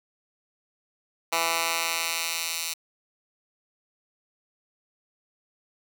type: tone with high-pass filter sweep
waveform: 10% pulse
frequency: 166 Hz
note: E3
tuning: 12 cents sharp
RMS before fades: -28 dBFS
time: 1.32-2.74 s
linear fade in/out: 10 ms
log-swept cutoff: 990 to 3900 Hz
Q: 0.71
effects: none